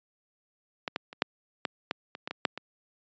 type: clicks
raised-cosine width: 0.3 ms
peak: -14 / -13 / -26 / -6 / -11 / -12 / -23 / -18 / -18 / -6 / -20 dBFS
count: 11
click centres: 0.878 / 0.961 / 1.129 / 1.221 / 1.652 / 1.911 / 2.151 / 2.275 / 2.31 / 2.452 / 2.576 s
effects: high-pass 200 Hz 12 dB/octave + resampled to 16000 Hz